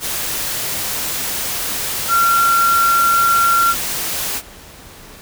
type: tone in noise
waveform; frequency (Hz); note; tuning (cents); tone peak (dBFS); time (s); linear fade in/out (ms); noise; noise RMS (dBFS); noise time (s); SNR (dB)
sine; 1372; F6; -31; -11; 2.08-3.75; 50; white; -22; 0-4.42; +8
effects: pink hiss -39 dBFS RMS until 5.21 s